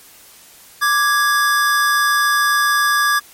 square tone pair together, 1174.6 / 1661.2 Hz, D6 / G#6, 0 / 0 cents, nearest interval tritone, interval 600 cents, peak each -17 / -16 dBFS, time 0.81-3.2 s, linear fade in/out 20 ms, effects white hiss -44 dBFS RMS until 3.33 s + MP3 64 kbps

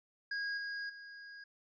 square tone with level steps, 1639 Hz, G#6, 23 cents flat, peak -36 / -39 / -49 dBFS, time 0.31-1.44 s, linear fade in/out 5 ms, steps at 0.57 / 0.89 s, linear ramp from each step 10 ms, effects resampled to 16000 Hz

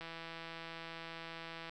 click train, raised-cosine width 0.3 ms, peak -30 dBFS, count 279, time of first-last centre 0.01-1.695 s, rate 165 Hz, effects none

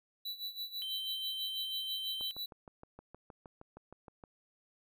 square tone with tremolo, 3951 Hz, B7, in tune, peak -37 dBFS, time 0.25-2.46 s, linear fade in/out 5 ms, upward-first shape sine, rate 6.1 Hz, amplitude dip 80%
triangle tone, 3107 Hz, G7, 16 cents flat, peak -36 dBFS, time 0.82-2.31 s, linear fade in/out 0 ms
click train, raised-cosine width 1 ms, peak -36 dBFS, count 14, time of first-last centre 2.21-4.238 s, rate 6.41 Hz
effects none

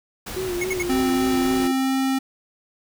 pink noise, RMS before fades -33 dBFS, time 0.26-1.68 s, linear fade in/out 10 ms
sine tone with vibrato, 363.2 Hz, F#4, 32 cents flat, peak -24 dBFS, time 0.36-1.72 s, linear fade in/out 10 ms, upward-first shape sine, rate 3.6 Hz, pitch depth 66 cents each way
square tone bursts, 2184 Hz, C#7, 26 cents flat, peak -24 dBFS, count 3, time 0.61-0.828 s, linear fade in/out 5 ms, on 32 ms, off 61 ms
square tone with pitch glide, 261.6 to 266 Hz, C4 to C4, 0 to +29 cents, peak -20 dBFS, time 0.89-2.19 s, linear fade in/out 10 ms, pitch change +29 cents, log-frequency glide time 1.42-1.97 s
effects none

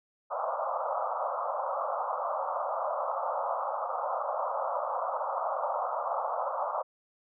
pink band-pass noise, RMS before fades -32 dBFS, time 0.3-6.83 s, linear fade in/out 20 ms, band 530 to 1300 Hz, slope 96 dB/octave, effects none

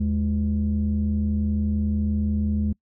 sine tone pair together, 78.5 / 209.6 Hz, D#2 / G#3, +16 / +16 cents, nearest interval octave + perfect fourth, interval 1700 cents, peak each -22 dBFS, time 0-2.73 s, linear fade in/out 10 ms, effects noise-tail reverb RT60 0.1 s tail -26 dB re dry + tanh soft clip ceiling -15 dBFS

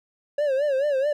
triangle tone with vibrato, 559 Hz, C#5, 14 cents sharp, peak -18 dBFS, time 0.38-1.13 s, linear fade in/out 5 ms, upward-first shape sine, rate 4.6 Hz, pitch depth 120 cents each way, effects none

